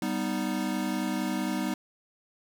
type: chord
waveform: square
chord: G augmented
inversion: none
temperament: equal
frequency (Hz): 196 / 246.9 / 311.1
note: G3 / B3 / D#4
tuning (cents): 0 / 0 / 0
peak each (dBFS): -33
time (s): 0.02-1.74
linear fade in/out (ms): 2
effects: none